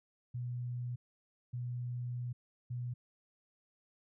sine tone bursts at uneven times, 122.5 Hz, B2, 14 cents flat, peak -36 dBFS, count 3, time 0.34-0.96 / 1.53-2.33 / 2.7-2.94 s, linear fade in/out 10 ms, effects none

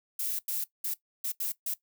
violet noise bursts at uneven times, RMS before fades -32 dBFS, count 6, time 0.19-0.39 / 0.48-0.64 / 0.84-0.94 / 1.24-1.32 / 1.4-1.52 / 1.66-1.74 s, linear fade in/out 5 ms, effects noise-tail reverb RT60 0.1 s tail -17 dB re dry

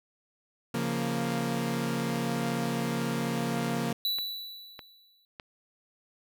sawtooth chord, Bb minor, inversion first, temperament equal, 138.59 / 174.61 / 233.1 Hz, Db3 / F3 / Bb3, 0 / 0 / 0 cents, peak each -30 / -30 / -27 dBFS, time 0.74-3.93 s, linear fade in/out 5 ms
click train, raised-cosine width 0.3 ms, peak -25 dBFS, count 4, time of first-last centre 3.58-5.398 s, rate 1.65 Hz
square tone with exponential decay, 3951 Hz, B7, in tune, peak -26 dBFS, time 4.05-5.25 s, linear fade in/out 1 ms, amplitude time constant 260 ms
effects none

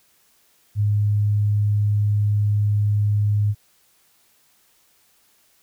sine tone, 103.83 Hz, G#2, in tune, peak -16 dBFS, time 0.75-3.55 s, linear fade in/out 50 ms, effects white hiss -60 dBFS RMS until 5.62 s

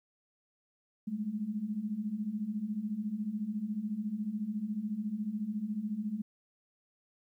sine beating tone pair, 201.6 / 215.6 Hz, G3 / A3, +49 / -35 cents, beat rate 14 Hz, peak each -38 / -34 dBFS, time 1.07-6.22 s, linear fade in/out 10 ms, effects 12-bit

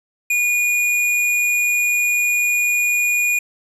square tone, 2444 Hz, D#7, 32 cents flat, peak -16 dBFS, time 0.3-3.39 s, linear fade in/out 5 ms, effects resampled to 32000 Hz + 9-bit

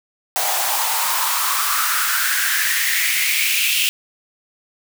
white noise with high-pass filter sweep, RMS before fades -19 dBFS, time 0.36-3.89 s, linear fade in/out 0 ms, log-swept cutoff 720 to 2800 Hz, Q 5.4, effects none

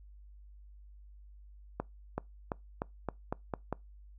accelerating click train, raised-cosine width 1 ms, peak -19 dBFS, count 8, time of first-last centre 1.8-3.727 s, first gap 380 ms, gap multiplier 0.89, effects noise-tail reverb RT60 0.2 s tail -24 dB re dry + added 50 Hz sine -51 dBFS peak until 4.18 s

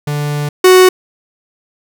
45% pulse tone pair in turn, 146.83 / 370 Hz, D3 / F#4, 0 / 0 cents, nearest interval octave + major third, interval 1600 cents, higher second, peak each -15 / -3 dBFS, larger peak second, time 0.07-0.49 / 0.64-0.89 s, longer first, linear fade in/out 5 ms, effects none

